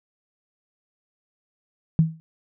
sine tone with exponential decay, 161 Hz, E3, 41 cents flat, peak -10 dBFS, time 1.99-2.2 s, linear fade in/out 0 ms, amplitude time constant 45 ms, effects none

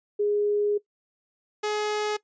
sine / sawtooth tone pair in turn, 413.7 / 421.7 Hz, G#4 / G#4, -7 / +26 cents, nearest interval unison, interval 33 cents, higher second, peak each -21 dBFS, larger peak neither, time 0.19-0.78 / 1.63-2.17 s, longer first, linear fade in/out 10 ms, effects noise-tail reverb RT60 0.1 s tail -19 dB re dry + resampled to 16000 Hz

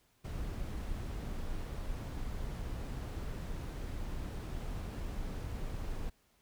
brown noise, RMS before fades -39 dBFS, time 0.24-6.1 s, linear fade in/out 10 ms, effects pink hiss -71 dBFS RMS until 6.41 s

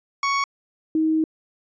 30% pulse / sine tone pair in turn, 1114 / 316.2 Hz, C#6 / D#4, +8 / +28 cents, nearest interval octave + minor seventh, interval 2180 cents, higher first, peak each -17 dBFS, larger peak neither, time 0.23-0.44 / 0.95-1.24 s, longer second, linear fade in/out 2 ms, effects resampled to 16000 Hz

